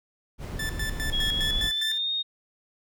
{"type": "noise", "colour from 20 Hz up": "brown", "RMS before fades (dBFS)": -31, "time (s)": [0.38, 1.72], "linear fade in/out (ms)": 50}
{"type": "tone with tremolo", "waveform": "sawtooth", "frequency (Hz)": 1760, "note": "A6", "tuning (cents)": 0, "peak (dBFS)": -26, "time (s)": [0.59, 1.98], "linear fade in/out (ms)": 5, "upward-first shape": "square", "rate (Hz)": 4.9, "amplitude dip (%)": 80}
{"type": "tone with pitch glide", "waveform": "sine", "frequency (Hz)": [3322, 3707], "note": ["G#7", "A#7"], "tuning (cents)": [0, -10], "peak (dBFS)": -25, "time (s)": [1.12, 2.23], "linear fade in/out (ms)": 20, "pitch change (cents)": 190, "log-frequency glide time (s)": [1.35, 2.12]}
{"effects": []}